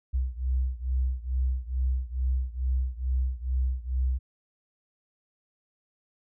sine beating tone pair, 63 / 65.3 Hz, B1 / C2, +35 / -3 cents, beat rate 2.3 Hz, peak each -27 / -29 dBFS, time 0.13-4.19 s, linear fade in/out 20 ms, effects none

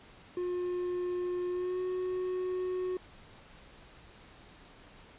triangle tone with pitch glide, 357.7 to 367.3 Hz, F4 to F#4, +41 to -13 cents, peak -29 dBFS, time 0.37-2.97 s, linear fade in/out 2 ms, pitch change +46 cents, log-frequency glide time 1.49-1.81 s, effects pink hiss -55 dBFS RMS until 5.18 s + resampled to 8000 Hz

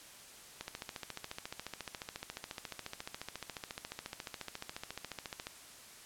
click train, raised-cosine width 0.2 ms, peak -23 dBFS, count 70, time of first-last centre 0.61-5.469 s, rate 14.2 Hz, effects white hiss -54 dBFS RMS until 6.05 s + low-pass 11000 Hz 12 dB/octave

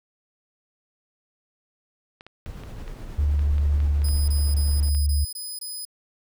clicks, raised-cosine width 0.3 ms, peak -27 dBFS, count 11, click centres 2.209 / 2.266 / 2.463 / 2.636 / 2.879 / 3.393 / 3.582 / 3.803 / 4.019 / 4.086 / 4.949 s
brown noise with tremolo, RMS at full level -35 dBFS, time 2.46-4.89 s, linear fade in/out 0 ms, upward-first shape sine, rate 9.5 Hz, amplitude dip 25%
sine tone, 72.6 Hz, D2, 19 cents flat, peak -18 dBFS, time 3.18-5.25 s, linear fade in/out 10 ms
5% pulse tone bursts, 5010 Hz, D#8, 11 cents sharp, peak -26 dBFS, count 7, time 4.04-5.852 s, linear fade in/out 5 ms, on 240 ms, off 22 ms
effects none

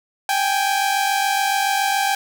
sawtooth tone pair together, 783.5 / 830.6 Hz, G5 / G#5, -1 / 0 cents, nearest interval minor second, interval 101 cents, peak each -15 / -19 dBFS, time 0.29-2.15 s, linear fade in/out 2 ms, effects none

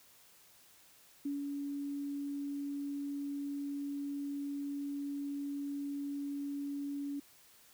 sine tone with ADSR envelope, 283.5 Hz, C#4, 39 cents sharp, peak -33 dBFS, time 1.25-7.2 s, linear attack 7 ms, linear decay 150 ms, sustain -3 dB, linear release 7 ms, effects white hiss -62 dBFS RMS until 7.73 s

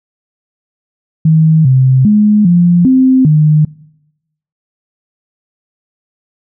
sine tone with pitch steps, 158.7 / 130.8 / 210.1 / 174.3 / 260.3 / 152.7 Hz, D#3 / C3 / G#3 / F3 / C4 / D#3, +35 / 0 / +20 / -3 / -9 / -32 cents, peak -4 dBFS, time 1.25-3.65 s, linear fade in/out 5 ms, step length 400 ms, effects noise-tail reverb RT60 0.9 s tail -23 dB re dry

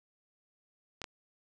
clicks, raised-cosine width 0.2 ms, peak -22 dBFS, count 2, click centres 1.017 / 1.042 s, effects none

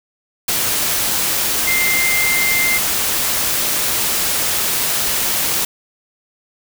sine tone in noise, 2093 Hz, C7, in tune, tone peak -16 dBFS, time 1.67-2.78 s, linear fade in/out 5 ms, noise white, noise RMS -18 dBFS, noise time 0.48-5.65 s, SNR -1 dB, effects none

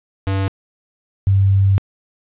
square / sine tone pair in turn, 96.9 / 97.63 Hz, G2 / G2, -20 / -7 cents, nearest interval unison, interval 13 cents, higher second, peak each -17 / -10 dBFS, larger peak second, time 0.27-0.48 / 1.27-1.78 s, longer second, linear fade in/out 0 ms, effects resampled to 8000 Hz + 8-bit

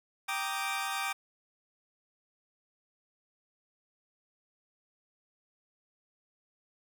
20% pulse chord, Eb major seventh, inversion first, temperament equal, 784 / 932.3 / 1174.7 / 1244.5 Hz, G5 / Bb5 / D6 / Eb6, 0 / 0 / 0 / 0 cents, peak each -31 / -36 / -32 / -34 dBFS, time 0.28-1.13 s, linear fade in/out 10 ms, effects none

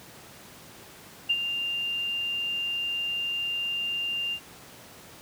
sine tone with ADSR envelope, 2794 Hz, F7, in tune, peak -19 dBFS, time 1.29-4.4 s, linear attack 14 ms, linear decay 49 ms, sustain -8 dB, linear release 73 ms, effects pink hiss -48 dBFS RMS until 5.21 s + high-pass 100 Hz 12 dB/octave

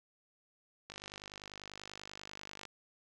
click train, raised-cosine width 0.2 ms, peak -28 dBFS, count 89, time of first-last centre 0.9-2.653 s, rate 50.2 Hz, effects none

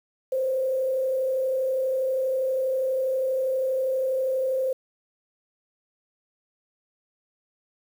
sine tone with frequency modulation, 523.3 Hz, C5, in tune, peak -22 dBFS, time 0.32-4.73 s, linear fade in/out 5 ms, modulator 32.4 Hz, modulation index 0.37, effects 8-bit

